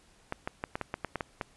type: clicks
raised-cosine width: 0.5 ms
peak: -17 dBFS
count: 10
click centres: 0.324 / 0.475 / 0.639 / 0.755 / 0.813 / 0.941 / 1.047 / 1.157 / 1.208 / 1.412 s
effects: pink hiss -62 dBFS RMS until 1.56 s + resampled to 24000 Hz